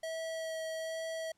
square tone with vibrato, 646 Hz, E5, 35 cents flat, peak -37 dBFS, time 0.03-1.32 s, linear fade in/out 5 ms, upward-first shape sine, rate 1.2 Hz, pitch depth 10 cents each way, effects pink hiss -75 dBFS RMS until 1.37 s + low-pass 11000 Hz 12 dB/octave

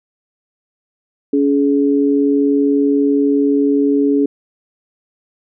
sine tone pair together, 281.9 / 422.4 Hz, C#4 / G#4, +29 / +29 cents, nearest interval perfect fifth, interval 700 cents, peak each -12 / -16 dBFS, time 1.33-4.26 s, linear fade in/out 5 ms, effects none

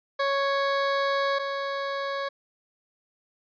20% pulse tone pair in turn, 554.4 / 554.4 Hz, C#5 / C#5, 0 / 0 cents, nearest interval unison, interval 0 cents, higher neither, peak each -18 / -23 dBFS, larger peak first, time 0.19-1.39 / 1.39-2.29 s, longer first, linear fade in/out 10 ms, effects resampled to 11025 Hz

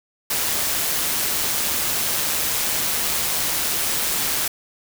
white noise with amplitude modulation, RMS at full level -21 dBFS, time 0.3-4.48 s, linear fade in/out 5 ms, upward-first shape sine, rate 154 Hz, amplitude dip 30%, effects none

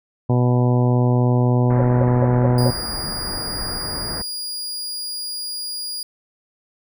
harmonic tone, 123.47 Hz, B2, in tune, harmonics 1 / 2 / 3 / 4 / 5 / 6 / 7 / 8, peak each -15 / -21 / -25 / -27 / -29 / -31 / -32 / -33 dBFS, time 0.29-2.71 s, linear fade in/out 10 ms
pink low-pass noise, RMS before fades -30 dBFS, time 1.7-4.22 s, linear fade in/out 5 ms, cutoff 1900 Hz, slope 48 dB/octave
sine tone bursts, 544 Hz, C#5, 33 cents flat, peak -18 dBFS, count 5, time 1.79-2.68 s, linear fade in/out 2 ms, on 26 ms, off 190 ms
sawtooth tone, 4860 Hz, D#8, 42 cents flat, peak -23 dBFS, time 2.58-6.03 s, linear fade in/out 2 ms
effects none

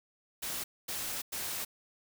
white noise bursts at uneven times, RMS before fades -37 dBFS, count 3, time 0.42-0.64 / 0.88-1.22 / 1.32-1.65 s, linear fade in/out 10 ms, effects none

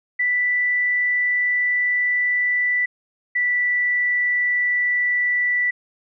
sine tone pair in turn, 1975.5 / 1967 Hz, B6 / B6, 0 / -7 cents, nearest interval unison, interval 7 cents, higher first, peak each -17 dBFS, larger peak neither, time 0.19-2.86 / 3.35-5.71 s, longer first, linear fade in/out 10 ms, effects none

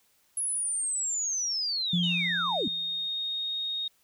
sine linear sweep, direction down, 10690 to 164.81 Hz, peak -27 dBFS, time 0.37-2.68 s, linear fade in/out 2 ms
sine tone with exponential decay, 175.2 Hz, F3, 6 cents sharp, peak -22 dBFS, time 1.93-3.08 s, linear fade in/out 5 ms, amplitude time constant 250 ms
sine tone with pitch glide, 3688 to 3724 Hz, A#7 to A#7, -19 to -2 cents, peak -29 dBFS, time 2.03-3.88 s, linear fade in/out 5 ms, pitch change +17 cents, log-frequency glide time 2.41-3.57 s
effects tanh soft clip ceiling -15 dBFS + white hiss -67 dBFS RMS until 4.03 s

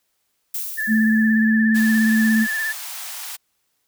violet noise with exponential decay, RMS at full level -25 dBFS, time 0.54-1.79 s, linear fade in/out 5 ms, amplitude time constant 270 ms
sine tone with vibrato, 1749 Hz, A6, 11 cents flat, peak -21 dBFS, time 0.77-2.73 s, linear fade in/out 20 ms, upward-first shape sine, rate 17 Hz, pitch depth 44 cents each way
sine tone with pitch glide, 220.3 to 221.7 Hz, A3 to A3, +2 to +13 cents, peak -14 dBFS, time 0.87-2.47 s, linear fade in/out 50 ms, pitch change +11 cents, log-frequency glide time 0.99-1.86 s
white high-pass noise, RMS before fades -32 dBFS, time 1.74-3.37 s, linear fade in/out 20 ms, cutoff 670 Hz, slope 48 dB/octave
effects white hiss -70 dBFS RMS until 3.87 s

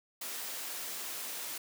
white high-pass noise, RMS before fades -40 dBFS, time 0.21-1.58 s, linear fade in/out 5 ms, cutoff 270 Hz, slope 12 dB/octave, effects none

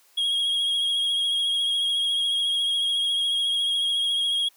triangle tone with vibrato, 3284 Hz, G#7, 20 cents flat, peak -20 dBFS, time 0.17-4.49 s, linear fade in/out 10 ms, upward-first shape sine, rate 14 Hz, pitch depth 27 cents each way, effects white hiss -59 dBFS RMS until 4.56 s + high-pass 400 Hz 12 dB/octave

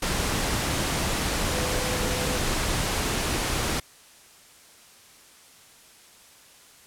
sine tone in noise, 502 Hz, B4, 28 cents sharp, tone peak -32 dBFS, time 1.53-2.38 s, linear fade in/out 5 ms, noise pink, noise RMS -26 dBFS, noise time 0.02-3.8 s, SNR -9 dB, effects white hiss -52 dBFS RMS until 6.86 s + low-pass 11000 Hz 12 dB/octave

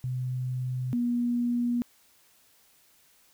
sine tone pair in turn, 127.1 / 240.6 Hz, C3 / B3, -50 / -45 cents, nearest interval major seventh, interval 1105 cents, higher second, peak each -28 / -24 dBFS, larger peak second, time 0.04-0.93 / 0.93-1.82 s, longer neither, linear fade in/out 0 ms, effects white hiss -62 dBFS RMS until 3.33 s

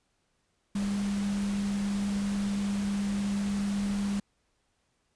sine tone in noise, 200.9 Hz, G3, 43 cents sharp, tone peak -27 dBFS, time 0.75-4.2 s, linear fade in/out 5 ms, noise pink, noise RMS -41 dBFS, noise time 0.75-4.2 s, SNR +11 dB, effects pink hiss -74 dBFS RMS until 5.15 s + resampled to 22050 Hz

